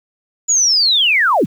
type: linear sweep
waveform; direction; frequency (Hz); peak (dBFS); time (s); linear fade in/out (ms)
sine; down; 6970 to 92.1; -10; 0.48-1.46; 20
effects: 7-bit